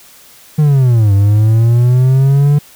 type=linear two-way sweep; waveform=triangle; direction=down then up; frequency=155.56 to 98 to 147.3 Hz; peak=-4 dBFS; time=0.58-2.59 s; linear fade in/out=10 ms; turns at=1.13 s; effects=white hiss -41 dBFS RMS until 2.75 s